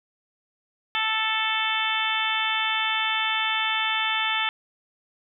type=harmonic tone; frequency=440 Hz; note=A4; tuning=in tune; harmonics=2 / 3 / 4 / 5 / 6 / 7 / 8; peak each=-30 / -30 / -30 / -30 / -30 / -30 / -30 dBFS; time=0.95-4.49 s; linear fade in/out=0 ms; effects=none